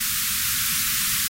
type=band-stop noise; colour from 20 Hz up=white; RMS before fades=-23 dBFS; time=0-1.28 s; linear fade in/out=10 ms; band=240 to 1200 Hz; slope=48 dB/octave; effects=AAC 48 kbps